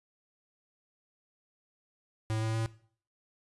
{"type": "tone with pitch steps", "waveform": "square", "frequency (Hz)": [110, 111.21, 112.44], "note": ["A2", "A2", "A2"], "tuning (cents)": [0, 19, 38], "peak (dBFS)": -30, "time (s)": [2.3, 2.66], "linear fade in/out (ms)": 0, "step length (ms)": 120, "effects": ["noise-tail reverb RT60 0.5 s tail -18 dB re dry", "resampled to 24000 Hz"]}